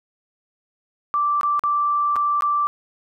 sine tone with dropouts, 1171 Hz, D6, 5 cents flat, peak -17 dBFS, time 1.14-2.67 s, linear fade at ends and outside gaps 0 ms, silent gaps 1.411-1.432 / 1.594-1.637 / 2.158-2.164 / 2.408-2.422 s, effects none

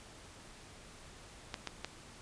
clicks, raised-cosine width 0.2 ms, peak -20 dBFS, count 3, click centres 1.542 / 1.673 / 1.846 s, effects pink hiss -54 dBFS RMS until 2.21 s + resampled to 22050 Hz

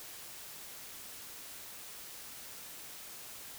silence, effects white hiss -48 dBFS RMS until 3.58 s

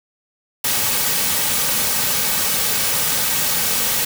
white noise with comb filter, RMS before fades -19 dBFS, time 0.64-4.05 s, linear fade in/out 5 ms, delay 2.9 ms, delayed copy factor -0.5, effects none

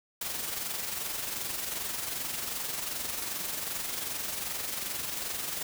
white noise with amplitude modulation, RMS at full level -33 dBFS, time 0.21-5.63 s, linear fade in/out 5 ms, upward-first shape sine, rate 22.6 Hz, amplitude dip 45%, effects none

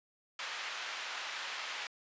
white band-pass noise, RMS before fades -41 dBFS, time 0.39-1.87 s, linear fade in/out 2 ms, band 930 to 3000 Hz, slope 12 dB/octave, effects resampled to 16000 Hz

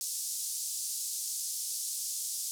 white band-pass noise, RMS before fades -36 dBFS, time 0.01-2.51 s, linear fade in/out 0 ms, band 5000 to 11000 Hz, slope 24 dB/octave, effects none

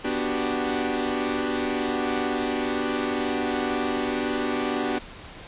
sawtooth chord, G major seventh, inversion first, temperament equal, 246.9 / 293.7 / 370 / 392 Hz, B3 / D4 / F#4 / G4, 0 / 0 / 0 / 0 cents, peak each -25 / -25 / -27 / -27 dBFS, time 0.04-4.99 s, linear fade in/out 10 ms, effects pink hiss -42 dBFS RMS until 5.47 s + resampled to 8000 Hz

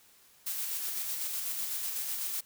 blue noise with tremolo, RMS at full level -34 dBFS, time 0.46-2.41 s, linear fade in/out 10 ms, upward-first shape square, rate 8 Hz, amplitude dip 25%, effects white hiss -61 dBFS RMS until 2.45 s

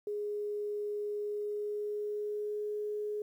sine tone with pitch glide, 415.3 to 419.6 Hz, G#4 to G#4, 0 to +18 cents, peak -33 dBFS, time 0.07-3.22 s, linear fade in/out 2 ms, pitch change +18 cents, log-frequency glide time 1.2-2.76 s, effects 11-bit

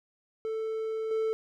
triangle tone with level steps, 441.9 Hz, A4, 7 cents sharp, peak -28 / -24 dBFS, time 0.45-1.33 s, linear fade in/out 0 ms, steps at 1.11 s, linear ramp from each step 2 ms, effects none

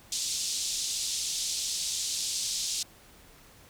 white band-pass noise, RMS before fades -32 dBFS, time 0.12-2.83 s, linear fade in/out 2 ms, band 3600 to 7700 Hz, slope 24 dB/octave, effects pink hiss -55 dBFS RMS until 3.69 s

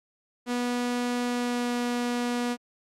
sawtooth tone with pitch glide, 244 to 242.3 Hz, B3 to B3, -21 to -33 cents, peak -22 dBFS, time 0.46-2.57 s, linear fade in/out 50 ms, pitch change -12 cents, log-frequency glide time 1.24-1.74 s, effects low-pass 10000 Hz 12 dB/octave + Opus 48 kbps

